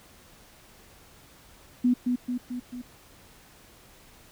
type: tone with echo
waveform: sine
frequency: 246.9 Hz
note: B3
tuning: in tune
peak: -18 dBFS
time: 1.84-1.94 s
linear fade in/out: 10 ms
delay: 220 ms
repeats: 4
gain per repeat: -4 dB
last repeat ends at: 2.82 s
effects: pink hiss -54 dBFS RMS until 4.31 s